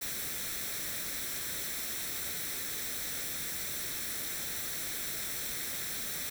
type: noise with comb filter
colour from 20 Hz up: white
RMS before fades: -37 dBFS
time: 0.01-6.3 s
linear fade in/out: 10 ms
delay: 0.52 ms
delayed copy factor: +0.55
effects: none